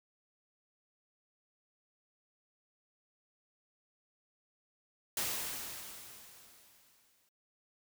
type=noise with exponential decay; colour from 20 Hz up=white; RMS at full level=-34 dBFS; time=5.17-7.29 s; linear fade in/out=2 ms; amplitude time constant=460 ms; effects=noise-tail reverb RT60 0.1 s tail -26 dB re dry